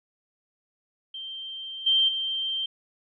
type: tone with level steps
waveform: sine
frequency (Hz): 3143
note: G7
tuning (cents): +4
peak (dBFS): -34 / -18 / -26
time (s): 1.14-2.66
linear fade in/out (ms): 5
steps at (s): 1.86 / 2.08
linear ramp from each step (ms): 10
effects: none